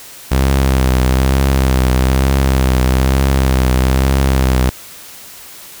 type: tone with vibrato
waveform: sawtooth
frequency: 65.6 Hz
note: C2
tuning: 5 cents sharp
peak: -6 dBFS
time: 0.31-4.7 s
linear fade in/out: 10 ms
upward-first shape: triangle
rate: 1.1 Hz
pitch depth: 59 cents each way
effects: white hiss -35 dBFS RMS until 5.8 s